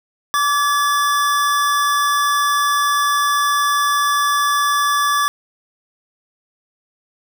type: tone pair together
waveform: square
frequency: 1160.9 / 1700 Hz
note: D6 / G#6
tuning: -20 / +40 cents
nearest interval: perfect fifth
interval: 660 cents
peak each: -16 / -22 dBFS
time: 0.34-5.28 s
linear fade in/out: 0 ms
effects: none